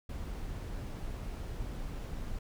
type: noise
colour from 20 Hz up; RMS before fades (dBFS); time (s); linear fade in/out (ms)
brown; -39; 0.09-2.39; 5
effects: none